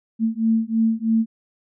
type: beating tone pair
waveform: sine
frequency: 222.9 / 226 Hz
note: A3 / A3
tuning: +23 / +47 cents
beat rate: 3.1 Hz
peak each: -20 dBFS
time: 0.19-1.26 s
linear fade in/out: 50 ms
effects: none